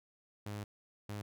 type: tone bursts at uneven times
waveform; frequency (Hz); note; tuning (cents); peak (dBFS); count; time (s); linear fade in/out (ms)
sawtooth; 103.5; G#2; -5; -36; 2; 0.46-0.64 / 1.09-1.22; 5
effects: none